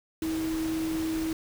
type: tone in noise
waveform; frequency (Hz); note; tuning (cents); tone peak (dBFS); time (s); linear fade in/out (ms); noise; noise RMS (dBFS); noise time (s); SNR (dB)
sine; 320.7; E4; -48; -27; 0.22-1.33; 2; pink; -39; 0.22-1.33; +9
effects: none